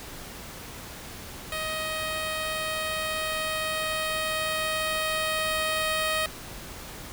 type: tone with level ramp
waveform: 10% pulse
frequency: 628 Hz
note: D#5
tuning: 16 cents sharp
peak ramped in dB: -21 to -16 dBFS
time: 1.52-6.26 s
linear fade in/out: 2 ms
effects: pink hiss -41 dBFS RMS until 7.12 s